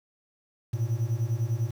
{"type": "beating tone pair", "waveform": "triangle", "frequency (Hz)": [110, 120], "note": ["A2", "B2"], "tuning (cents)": [0, -49], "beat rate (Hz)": 10, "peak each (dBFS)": -26, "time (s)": [0.73, 1.71], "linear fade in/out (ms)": 10, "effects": ["8-bit"]}